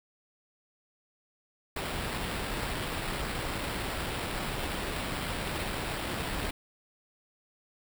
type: noise with sample-and-hold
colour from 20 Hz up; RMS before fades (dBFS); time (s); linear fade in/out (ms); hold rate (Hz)
pink; -34; 1.76-6.51; 5; 6300
effects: none